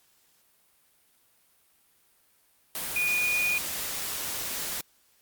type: tone in noise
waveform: sine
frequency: 2452 Hz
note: D#7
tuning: 26 cents flat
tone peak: -24 dBFS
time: 2.96-3.58 s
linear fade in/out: 2 ms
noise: white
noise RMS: -33 dBFS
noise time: 2.75-4.81 s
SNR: +6 dB
effects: white hiss -65 dBFS RMS until 5.21 s + Opus 48 kbps